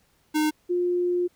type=tone pair in turn; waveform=square / sine; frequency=306.5 / 354.6 Hz; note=D#4 / F4; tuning=-26 / +26 cents; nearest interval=minor third; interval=252 cents; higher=second; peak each=-21 dBFS; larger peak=neither; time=0.34-0.51 / 0.69-1.28 s; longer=second; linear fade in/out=20 ms; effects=pink hiss -65 dBFS RMS until 1.35 s